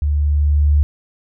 sine tone with level ramp, 73.42 Hz, D2, in tune, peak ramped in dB -14 to -9 dBFS, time 0.02-0.83 s, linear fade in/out 0 ms, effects none

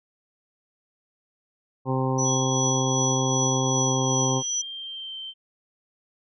harmonic tone, 131 Hz, C3, 2 cents sharp, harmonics 1 / 2 / 3 / 4 / 6 / 7 / 8, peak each -25 / -28 / -30 / -31 / -33 / -33 / -34 dBFS, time 1.85-4.43 s, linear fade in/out 50 ms
sine tone with tremolo, 5920 Hz, F#8, in tune, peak -23 dBFS, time 2.18-4.62 s, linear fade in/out 10 ms, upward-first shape triangle, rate 2.6 Hz, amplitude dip 60%
sine tone with pitch glide, 3322 to 3117 Hz, G#7 to G7, 0 to -11 cents, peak -33 dBFS, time 2.24-5.34 s, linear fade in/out 50 ms, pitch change -111 cents, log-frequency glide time 3.7-5.16 s
effects none

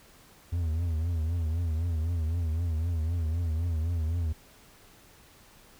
triangle tone with vibrato, 82.41 Hz, E2, in tune, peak -24 dBFS, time 0.52-4.33 s, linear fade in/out 10 ms, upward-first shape triangle, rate 3.9 Hz, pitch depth 120 cents each way, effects pink hiss -56 dBFS RMS until 5.79 s

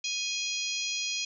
harmonic tone with a mistuned harmonic, 830.6 Hz, G#5, in tune, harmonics 3 / 4 / 5 / 6 / 7 / 8, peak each -35 / -36 / -37 / -38 / -38 / -39 dBFS, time 0.04-1.25 s, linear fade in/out 5 ms, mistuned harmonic 4, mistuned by -29 cents, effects none

